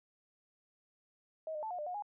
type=tone with pitch steps; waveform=sine; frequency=634 / 608 / 876 / 718 / 599 / 721 / 826 Hz; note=D#5 / D#5 / A5 / F5 / D5 / F#5 / G#5; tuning=+32 / -40 / -8 / +48 / +34 / -45 / -10 cents; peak=-37 dBFS; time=1.47-2.023 s; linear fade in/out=2 ms; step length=79 ms; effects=none

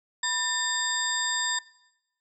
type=tone cluster; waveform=sine; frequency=986 / 1793 / 3633 / 4831 / 7550 Hz; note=B5 / A6 / A#7 / D8 / A#8; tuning=-3 / +32 / -45 / +48 / +21 cents; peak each=-34 / -29 / -32 / -34 / -30 dBFS; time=0.23-1.59 s; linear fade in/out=5 ms; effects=noise-tail reverb RT60 0.9 s tail -20 dB re dry

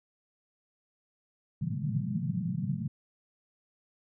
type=band-pass noise; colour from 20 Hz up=pink; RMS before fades=-32 dBFS; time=1.61-2.88 s; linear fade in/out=5 ms; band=110 to 220 Hz; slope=96 dB/octave; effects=none

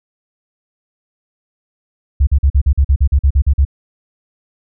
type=tone bursts; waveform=sine; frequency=69.1 Hz; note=C#2; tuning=5 cents flat; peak=-7 dBFS; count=13; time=2.2-3.651 s; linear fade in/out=10 ms; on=71 ms; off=44 ms; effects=none

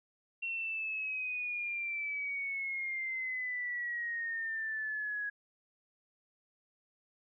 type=exponential sweep; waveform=sine; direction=down; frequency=2733 to 1661.2 Hz; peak=-34 dBFS; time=0.42-5.3 s; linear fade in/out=10 ms; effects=none

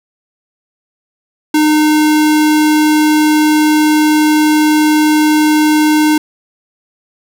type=tone; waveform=square; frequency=305.3 Hz; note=D#4; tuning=33 cents flat; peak=-8 dBFS; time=1.54-6.18 s; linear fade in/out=5 ms; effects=none

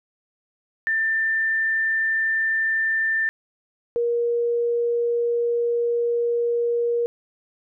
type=tone pair in turn; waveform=sine; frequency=1786 / 473.1 Hz; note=A6 / A#4; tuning=+25 / +26 cents; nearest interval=octave + major seventh; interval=2299 cents; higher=first; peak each=-19 dBFS; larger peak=neither; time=0.87-3.29 / 3.96-7.06 s; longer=second; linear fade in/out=0 ms; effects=none

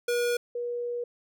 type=tone pair in turn; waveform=square / sine; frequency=481.1 / 481.1 Hz; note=B4 / B4; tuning=-45 / -45 cents; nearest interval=unison; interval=0 cents; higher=neither; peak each=-25 / -29 dBFS; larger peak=first; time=0.08-0.37 / 0.55-1.04 s; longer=second; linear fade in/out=5 ms; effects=none

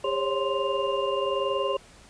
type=tone cluster; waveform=sine; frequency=402.4 / 537 / 558 / 1045 / 2805 Hz; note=G4 / C5 / C#5 / C6 / F7; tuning=+45 / +45 / +11 / -2 / +7 cents; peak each=-29 / -29 / -31 / -30 / -36 dBFS; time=0.04-1.77 s; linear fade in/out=5 ms; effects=pink hiss -52 dBFS RMS until 2.09 s + resampled to 22050 Hz

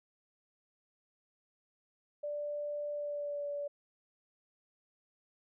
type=tone with pitch glide; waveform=sine; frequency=587.3 to 576.5 Hz; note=D5 to D5; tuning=0 to -32 cents; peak=-35 dBFS; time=2.23-3.68 s; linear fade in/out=10 ms; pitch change=-32 cents; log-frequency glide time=2.92-3.47 s; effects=none

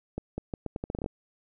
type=accelerating click train; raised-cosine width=2 ms; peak=-19 dBFS; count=12; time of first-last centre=0.18-1.061 s; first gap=200 ms; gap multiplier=0.79; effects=none

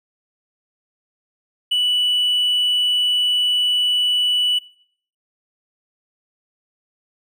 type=tone; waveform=triangle; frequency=2960 Hz; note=F#7; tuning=in tune; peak=-13 dBFS; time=1.71-4.59 s; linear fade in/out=10 ms; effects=noise-tail reverb RT60 0.6 s tail -22 dB re dry + tanh soft clip ceiling -10 dBFS

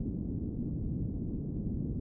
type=low-pass noise; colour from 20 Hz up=white; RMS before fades=-35 dBFS; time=0-2 s; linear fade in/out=5 ms; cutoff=260 Hz; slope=24 dB/octave; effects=none

